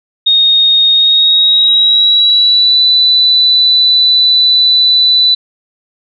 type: tone with pitch glide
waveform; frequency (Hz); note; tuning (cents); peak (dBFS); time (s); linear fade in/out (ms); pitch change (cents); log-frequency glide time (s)
sine; 3716 to 3983; A#7 to B7; -6 to +14; -5; 0.26-5.35; 10; +120; 0.92-2.82
effects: none